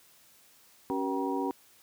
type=tone cluster; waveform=sine; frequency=277.3 / 383 / 477.8 / 773 / 953 Hz; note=C#4 / G4 / A#4 / G5 / A#5; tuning=+1 / -40 / +43 / -24 / +38 cents; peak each=-32 / -34 / -38 / -38 / -35 dBFS; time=0.9-1.51 s; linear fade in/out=0 ms; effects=white hiss -60 dBFS RMS until 1.82 s + high-pass 60 Hz 12 dB/octave